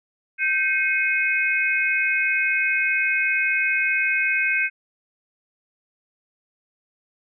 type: tone cluster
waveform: sine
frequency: 1560 / 2171 / 2516 Hz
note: G6 / C#7 / D#7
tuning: -9 / -37 / +19 cents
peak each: -23 dBFS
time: 0.38-4.7 s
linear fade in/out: 50 ms
effects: none